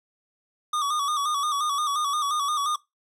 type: tone with vibrato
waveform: square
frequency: 1174.7 Hz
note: D6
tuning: in tune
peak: -24 dBFS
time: 0.73-2.76 s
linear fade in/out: 5 ms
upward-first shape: square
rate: 5.7 Hz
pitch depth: 65 cents each way
effects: noise-tail reverb RT60 0.2 s tail -21 dB re dry + low-pass 11000 Hz 12 dB/octave